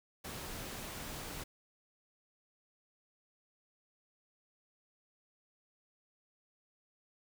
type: noise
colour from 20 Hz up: pink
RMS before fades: -44 dBFS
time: 0.24-1.44 s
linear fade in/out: 10 ms
effects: none